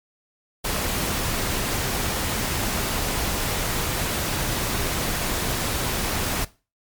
pink noise, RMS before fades -25 dBFS, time 0.64-6.45 s, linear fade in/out 10 ms, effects noise-tail reverb RT60 0.3 s tail -18 dB re dry + MP3 96 kbps

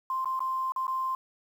sine tone with dropouts, 1046.5 Hz, C6, in tune, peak -27 dBFS, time 0.1-1.15 s, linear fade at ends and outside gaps 2 ms, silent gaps 0.246-0.256 / 0.393-0.404 / 0.721-0.761 / 0.869-0.879 s, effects 9-bit

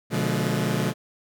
sawtooth chord, B diminished seventh, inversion none, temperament just, 123.47 / 148.16 / 177.8 / 213.4 Hz, B2 / D3 / F3 / Ab3, 0 / +16 / +31 / +47 cents, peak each -24 dBFS, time 0.1-0.94 s, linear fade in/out 50 ms, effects none

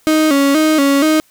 35% pulse tone with vibrato, 294.7 Hz, D4, 6 cents sharp, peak -8 dBFS, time 0.07-1.2 s, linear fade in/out 0 ms, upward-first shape square, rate 2.1 Hz, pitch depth 98 cents each way, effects white hiss -53 dBFS RMS until 1.3 s

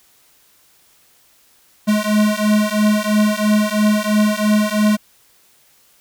square beating tone pair, 210 / 213 Hz, G#3 / G#3, +19 / +44 cents, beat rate 3 Hz, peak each -17 dBFS, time 1.87-4.97 s, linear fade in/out 20 ms, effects white hiss -54 dBFS RMS until 6 s

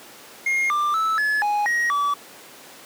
triangle tone with pitch steps, 2136 / 1186 / 1310 / 1712 / 830 / 1889 / 1149 Hz, C7 / D6 / E6 / A6 / G#5 / A#6 / D6, +35 / +17 / -11 / -48 / -1 / +22 / -38 cents, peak -17 dBFS, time 0.46-2.14 s, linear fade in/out 5 ms, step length 240 ms, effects pink hiss -43 dBFS RMS until 2.85 s + high-pass 300 Hz 12 dB/octave

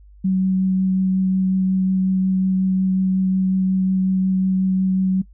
sine tone with vibrato, 188.3 Hz, F#3, 31 cents sharp, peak -15 dBFS, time 0.24-5.22 s, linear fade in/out 10 ms, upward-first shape triangle, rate 5.5 Hz, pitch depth 10 cents each way, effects noise-tail reverb RT60 0.1 s tail -20 dB re dry + added 50 Hz sine -43 dBFS peak until 5.33 s

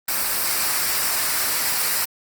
white noise with comb filter, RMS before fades -22 dBFS, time 0.08-2.05 s, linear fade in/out 5 ms, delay 0.3 ms, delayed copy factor -0.5, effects Opus 24 kbps

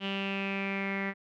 sawtooth tone with low-pass filter sweep, 196 Hz, G3, in tune, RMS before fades -33 dBFS, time 0-1.14 s, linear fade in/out 50 ms, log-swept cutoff 3000 to 2000 Hz, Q 7.8, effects none

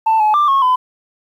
sine tone with pitch steps, 887 / 853 / 1183 / 1091 / 1011 Hz, A5 / G#5 / D6 / C#6 / B5, +14 / +46 / +12 / -28 / +40 cents, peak -8 dBFS, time 0.06-0.76 s, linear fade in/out 10 ms, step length 140 ms, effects tanh soft clip ceiling -8 dBFS + 8-bit

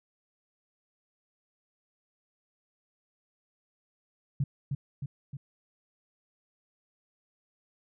sine tone with echo, 138.59 Hz, C#3, in tune, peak -24 dBFS, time 4.4-4.44 s, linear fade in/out 5 ms, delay 310 ms, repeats 3, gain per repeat -4 dB, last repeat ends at 5.37 s, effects none

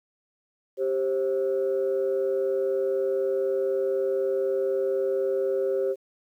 sine tone pair together, 392 / 532 Hz, G4 / C5, 0 / +29 cents, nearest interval perfect fourth, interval 529 cents, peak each -24 / -25 dBFS, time 0.77-5.96 s, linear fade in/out 50 ms, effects tanh soft clip ceiling -17 dBFS + 10-bit

